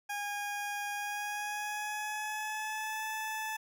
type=tone with pitch glide; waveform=20% pulse; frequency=818 to 871.7 Hz; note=G#5 to A5; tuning=-26 to -16 cents; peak=-30 dBFS; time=0.09-3.57 s; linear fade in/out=10 ms; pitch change=+110 cents; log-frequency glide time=0.93-3.05 s; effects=none